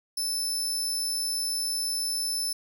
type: tone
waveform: 25% pulse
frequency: 5274 Hz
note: E8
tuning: in tune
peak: -22 dBFS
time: 0.17-2.53 s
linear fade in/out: 5 ms
effects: none